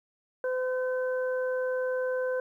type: harmonic tone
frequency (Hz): 510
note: C5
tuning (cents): -44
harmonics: 1 / 2 / 3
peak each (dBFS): -27 / -42 / -37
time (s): 0.44-2.4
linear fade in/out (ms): 2
effects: 11-bit